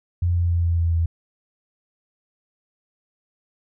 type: tone with pitch steps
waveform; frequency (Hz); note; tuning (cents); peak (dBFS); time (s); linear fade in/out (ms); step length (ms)
sine; 87.31 / 86.46 / 85.61 / 84.78 / 83.95 / 83.13; F2 / F2 / F2 / E2 / E2 / E2; 0 / -17 / -34 / +49 / +32 / +15; -17; 0.22-1.06; 5; 140
effects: none